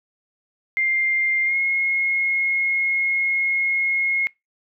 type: tone with pitch glide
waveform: sine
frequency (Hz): 2104 to 2159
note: C7 to C#7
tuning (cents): +9 to -46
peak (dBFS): -18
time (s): 0.77-4.27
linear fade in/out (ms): 0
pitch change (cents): +45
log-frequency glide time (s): 1.45-1.56
effects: noise-tail reverb RT60 0.2 s tail -23 dB re dry